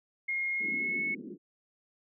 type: tone with pitch glide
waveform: sine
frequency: 2144 to 2200 Hz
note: C7 to C#7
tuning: +42 to -14 cents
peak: -29 dBFS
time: 0.28-1.15 s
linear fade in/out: 10 ms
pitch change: +44 cents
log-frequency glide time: 0.51-1 s
type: band-pass noise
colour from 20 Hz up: pink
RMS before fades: -43 dBFS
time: 0.59-1.38 s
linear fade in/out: 50 ms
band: 190 to 380 Hz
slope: 48 dB/octave
effects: none

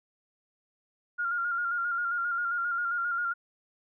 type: tone with vibrato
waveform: sine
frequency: 1405 Hz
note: F6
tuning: 10 cents sharp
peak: -27 dBFS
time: 1.18-3.34 s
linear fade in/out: 20 ms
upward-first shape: square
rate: 7.5 Hz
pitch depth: 31 cents each way
effects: none

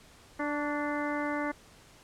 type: harmonic tone with a mistuned harmonic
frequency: 293.7 Hz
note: D4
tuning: in tune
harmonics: 1 / 2 / 3 / 4 / 5 / 6 / 7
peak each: -33 / -36 / -38 / -39 / -40 / -41 / -41 dBFS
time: 0.39-1.52 s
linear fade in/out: 10 ms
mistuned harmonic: 4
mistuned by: -34 cents
effects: pink hiss -56 dBFS RMS until 2.03 s + low-pass 10000 Hz 12 dB/octave

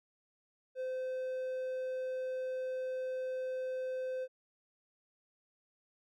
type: tone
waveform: triangle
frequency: 515 Hz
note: C5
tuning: 28 cents flat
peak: -33 dBFS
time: 0.75-4.28 s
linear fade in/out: 50 ms
effects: none

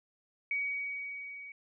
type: tone with level ramp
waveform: sine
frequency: 2258 Hz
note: C#7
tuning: 31 cents sharp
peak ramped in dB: -29 to -44 dBFS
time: 0.51-1.52 s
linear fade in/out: 2 ms
effects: none

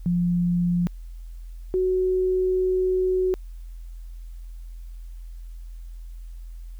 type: tone pair in turn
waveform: sine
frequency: 175 / 370.8 Hz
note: F3 / F#4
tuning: +4 / +4 cents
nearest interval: octave + minor second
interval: 1300 cents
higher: second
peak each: -19 / -19 dBFS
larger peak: neither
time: 0.06-0.87 / 1.74-3.34 s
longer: second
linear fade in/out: 0 ms
effects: added 42 Hz sine -35 dBFS peak until 6.79 s + white hiss -63 dBFS RMS until 6.79 s

